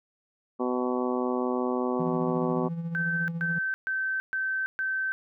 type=harmonic tone; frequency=125.2 Hz; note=B2; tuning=24 cents sharp; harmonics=2 / 3 / 4 / 5 / 6 / 7 / 8 / 9; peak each=-29 / -30 / -33 / -37 / -38 / -38 / -40 / -37 dBFS; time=0.59-2.69 s; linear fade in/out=20 ms
type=tone with tremolo; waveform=triangle; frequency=167.4 Hz; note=E3; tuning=27 cents sharp; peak=-26 dBFS; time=1.99-3.59 s; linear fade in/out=10 ms; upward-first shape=sine; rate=14 Hz; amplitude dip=50%
type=tone bursts; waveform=sine; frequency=1545 Hz; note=G6; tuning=26 cents flat; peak=-26 dBFS; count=5; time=2.95-5.12 s; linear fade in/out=0 ms; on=330 ms; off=130 ms
effects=none